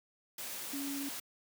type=tone in noise; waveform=sine; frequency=279.1 Hz; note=C#4; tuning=12 cents sharp; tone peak=-37 dBFS; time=0.73-1.09 s; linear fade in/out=5 ms; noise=white; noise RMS=-42 dBFS; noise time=0.38-1.2 s; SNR=+2 dB; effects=high-pass 150 Hz 12 dB/octave